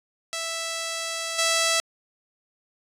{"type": "tone with level steps", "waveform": "5% pulse", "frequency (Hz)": 659.3, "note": "E5", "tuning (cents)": 0, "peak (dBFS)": [-17, -9], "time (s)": [0.33, 1.8], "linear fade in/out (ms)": 0, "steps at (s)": 1.38, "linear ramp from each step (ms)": 10, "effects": ["resampled to 32000 Hz"]}